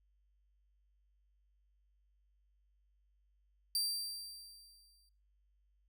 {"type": "tone with exponential decay", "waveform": "sawtooth", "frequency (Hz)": 4699, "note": "D8", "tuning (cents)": 0, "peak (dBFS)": -28, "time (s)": [3.75, 5.09], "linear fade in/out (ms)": 2, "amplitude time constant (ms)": 290, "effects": ["noise-tail reverb RT60 0.4 s tail -21 dB re dry", "added 50 Hz sine -70 dBFS peak until 5.88 s"]}